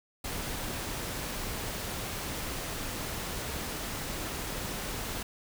pink noise, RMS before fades -36 dBFS, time 0.24-5.23 s, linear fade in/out 5 ms, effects none

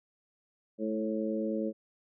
harmonic tone with a mistuned harmonic, 109.4 Hz, A2, 9 cents flat, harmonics 2 / 3 / 4 / 5, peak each -33 / -35 / -37 / -36 dBFS, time 0.78-1.73 s, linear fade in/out 50 ms, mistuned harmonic 2, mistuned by -19 cents, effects none

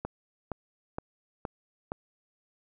click train, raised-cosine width 1 ms, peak -19 dBFS, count 5, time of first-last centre 0.05-1.919 s, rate 2.14 Hz, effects none

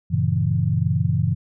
sine chord, G diminished seventh, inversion none, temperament equal with one note detuned, 95.65 / 116.54 / 138.59 / 164.81 Hz, G2 / Bb2 / Db3 / Fb3, -42 / 0 / 0 / 0 cents, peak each -23 dBFS, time 0.1-1.35 s, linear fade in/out 20 ms, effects none

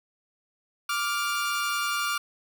sawtooth tone pair together, 1171 / 1403 Hz, D6 / F6, -5 / +8 cents, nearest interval minor third, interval 313 cents, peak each -25 dBFS, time 0.89-2.18 s, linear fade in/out 5 ms, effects none

